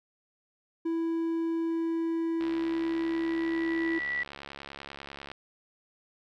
triangle tone, 330 Hz, E4, 2 cents sharp, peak -25 dBFS, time 0.85-3.99 s, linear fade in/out 10 ms
sine tone with exponential growth, 1953 Hz, B6, 20 cents flat, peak -27 dBFS, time 1.7-4.23 s, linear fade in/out 2 ms, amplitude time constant 550 ms
click train, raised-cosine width 0.3 ms, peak -25 dBFS, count 205, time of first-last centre 2.41-5.316 s, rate 70.2 Hz
effects none

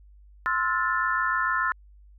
sine chord, F major seventh, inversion second, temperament equal with one note detuned, 1046.5 / 1318.5 / 1425.4 / 1760 Hz, C6 / E6 / F6 / A6, 0 / 0 / +35 / 0 cents, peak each -28 dBFS, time 0.46-1.72 s, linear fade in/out 0 ms, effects added 50 Hz sine -49 dBFS peak until 2.18 s

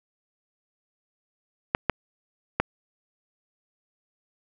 clicks, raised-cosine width 0.5 ms, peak -5 dBFS, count 3, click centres 1.749 / 1.897 / 2.6 s, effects none

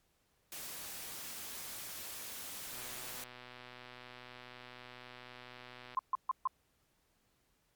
white noise, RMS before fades -45 dBFS, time 0.52-3.24 s, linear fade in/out 2 ms
click train, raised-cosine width 0.3 ms, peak -34 dBFS, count 400, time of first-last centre 2.73-5.948 s, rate 124 Hz
sine tone bursts, 1046 Hz, C6, 1 cent flat, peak -28 dBFS, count 4, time 5.97-6.474 s, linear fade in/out 2 ms, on 21 ms, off 140 ms
effects pink hiss -75 dBFS RMS until 7.75 s + MP3 96 kbps

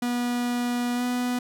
45% pulse tone with pitch glide, 243 to 246.7 Hz, B3 to B3, -28 to -2 cents, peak -24 dBFS, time 0.02-1.39 s, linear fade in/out 5 ms, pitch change +26 cents, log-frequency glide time 0.95-1.03 s, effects none

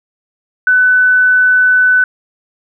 sine tone, 1500 Hz, F#6, 23 cents sharp, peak -6 dBFS, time 0.67-2.04 s, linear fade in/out 2 ms, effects none

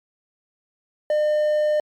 triangle tone, 604 Hz, D5, 48 cents sharp, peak -15 dBFS, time 1.1-1.8 s, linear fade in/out 2 ms, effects MP3 96 kbps

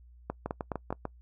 two click trains, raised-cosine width 1 ms, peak -18 / -19 dBFS, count 4 / 5, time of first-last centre 0.3-0.926 / 0.46-1.053 s, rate 4.79 / 6.74 Hz, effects noise-tail reverb RT60 0.1 s tail -25 dB re dry + added 60 Hz sine -52 dBFS peak until 1.21 s

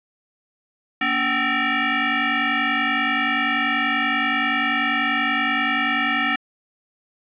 sine tone with frequency modulation, 234.3 Hz, A#3, 9 cents sharp, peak -18 dBFS, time 1.01-6.36 s, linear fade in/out 5 ms, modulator 519 Hz, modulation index 4.8, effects resampled to 8000 Hz + 8-bit

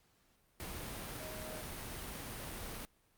sine tone in noise, 625 Hz, D#5, 8 cents sharp, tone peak -47 dBFS, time 1.2-1.61 s, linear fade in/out 0 ms, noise pink, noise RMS -44 dBFS, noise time 0.6-2.85 s, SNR -6 dB, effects pink hiss -72 dBFS RMS until 3.17 s + Opus 48 kbps

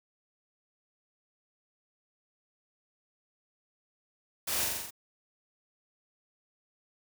white noise with echo, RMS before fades -33 dBFS, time 4.47-4.65 s, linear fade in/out 10 ms, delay 43 ms, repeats 6, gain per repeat -2 dB, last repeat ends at 4.908 s, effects none

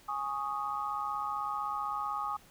sine chord, Ab suspended fourth, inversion none, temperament equal, 830.6 / 1108.7 / 1244.5 Hz, Ab5 / Db6 / Eb6, 0 / 0 / 0 cents, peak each -37 / -38 / -35 dBFS, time 0.08-2.37 s, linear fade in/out 10 ms, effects pink hiss -59 dBFS RMS until 2.5 s

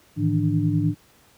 sine tone cluster, 107 / 153.8 / 163.7 / 295.5 Hz, A2 / D#3 / E3 / D4, -48 / -20 / -12 / +11 cents, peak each -24 dBFS, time 0.16-0.95 s, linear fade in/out 50 ms, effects pink hiss -56 dBFS RMS until 1.37 s + high-pass 60 Hz 12 dB/octave

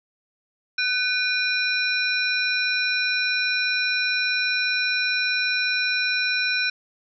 sine tone cluster, 1508 / 2443 / 3997 / 5470 Hz, F#6 / D#7 / B7 / F8, +32 / -32 / +20 / -37 cents, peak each -25 / -24 / -28 / -30 dBFS, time 0.78-6.7 s, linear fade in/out 5 ms, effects none

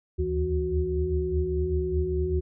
sine tone cluster, 72.7 / 77.7 / 81 / 166 / 367.8 Hz, D2 / D#2 / E2 / E3 / F#4, -17 / -2 / -30 / +12 / -10 cents, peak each -29 / -30 / -36 / -35 / -27 dBFS, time 0.18-2.41 s, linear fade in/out 20 ms, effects none

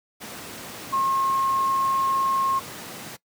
sine tone in noise, 1076 Hz, C6, 48 cents sharp, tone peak -20 dBFS, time 0.92-2.6 s, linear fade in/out 20 ms, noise pink, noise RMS -37 dBFS, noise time 0.2-3.17 s, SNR +14 dB, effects noise-tail reverb RT60 0.1 s tail -20 dB re dry + high-pass 150 Hz 12 dB/octave

